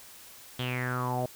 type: tone with low-pass filter sweep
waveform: sawtooth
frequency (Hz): 125.5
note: B2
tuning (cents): +28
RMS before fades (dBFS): -31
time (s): 0.59-1.26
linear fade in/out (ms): 5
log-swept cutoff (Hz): 3400 to 620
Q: 7.9
effects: white hiss -50 dBFS RMS until 1.35 s